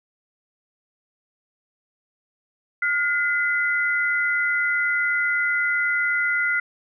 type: tone pair together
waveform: sine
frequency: 1427 / 2032 Hz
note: F6 / B6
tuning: +37 / +49 cents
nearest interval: tritone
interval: 612 cents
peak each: -22 / -22 dBFS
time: 2.82-6.6 s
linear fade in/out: 5 ms
effects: none